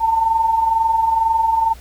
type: tone pair together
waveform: sine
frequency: 880 / 902.1 Hz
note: A5 / A5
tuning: 0 / +43 cents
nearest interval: unison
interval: 43 cents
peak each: -22 / -14 dBFS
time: 0-1.74 s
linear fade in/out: 20 ms
effects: added 60 Hz sine -37 dBFS peak until 1.8 s + pink hiss -45 dBFS RMS until 1.8 s